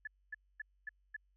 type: tone bursts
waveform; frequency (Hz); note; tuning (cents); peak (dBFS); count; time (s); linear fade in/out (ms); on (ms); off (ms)
sine; 1728; A6; -32; -39; 5; 0.05-1.165; 5; 23; 250
effects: added 48 Hz sine -70 dBFS peak until 1.36 s